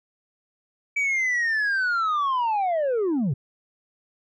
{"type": "linear sweep", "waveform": "sine", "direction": "down", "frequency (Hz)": [2305, 116.54], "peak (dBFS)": -18, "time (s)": [0.96, 3.34], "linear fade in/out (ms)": 10, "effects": ["tanh soft clip ceiling -20 dBFS"]}